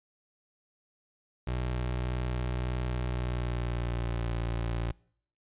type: tone with pitch glide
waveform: 25% pulse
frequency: 61.74 to 57.61 Hz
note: B1 to A#1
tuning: 0 to -20 cents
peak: -26 dBFS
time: 1.47-4.92 s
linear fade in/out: 5 ms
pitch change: -120 cents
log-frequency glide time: 3.07-4.36 s
effects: noise-tail reverb RT60 0.6 s tail -25 dB re dry + resampled to 8000 Hz